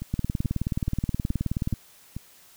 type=two click trains; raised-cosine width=5 ms; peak=-13 / -20 dBFS; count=31 / 6; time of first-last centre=0.14-1.727 / 0.02-2.166 s; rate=18.9 / 2.33 Hz; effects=white hiss -54 dBFS RMS until 2.56 s